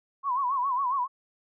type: tone with vibrato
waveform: sine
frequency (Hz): 1046.5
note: C6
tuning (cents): 0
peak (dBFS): -24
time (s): 0.23-1.08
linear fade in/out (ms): 50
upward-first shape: sine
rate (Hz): 7.3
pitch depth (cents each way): 130
effects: none